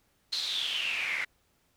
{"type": "noise with band-pass filter sweep", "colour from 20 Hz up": "pink", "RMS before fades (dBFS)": -32, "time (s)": [0.32, 1.25], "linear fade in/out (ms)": 10, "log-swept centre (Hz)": [4300, 2000], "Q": 8.6, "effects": ["pink hiss -70 dBFS RMS until 1.76 s"]}